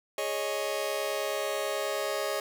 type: chord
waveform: sawtooth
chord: Ab suspended fourth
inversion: none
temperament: just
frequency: 415.3 / 553.7 / 623 Hz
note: Ab4 / Db5 / Eb5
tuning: 0 / -2 / +2 cents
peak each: -31 / -29 / -29 dBFS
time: 0.18-2.4 s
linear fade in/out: 2 ms
effects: none